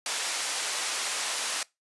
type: band-pass noise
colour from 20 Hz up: white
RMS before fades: -31 dBFS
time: 0.06-1.63 s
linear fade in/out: 2 ms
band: 560 to 8400 Hz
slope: 12 dB/octave
effects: noise-tail reverb RT60 0.2 s tail -22 dB re dry + resampled to 24000 Hz